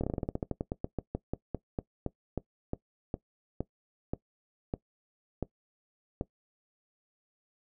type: slowing click train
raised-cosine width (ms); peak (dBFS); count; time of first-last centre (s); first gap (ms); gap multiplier
2; -18; 28; 0.01-6.211; 26; 1.14
effects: noise-tail reverb RT60 0.1 s tail -19 dB re dry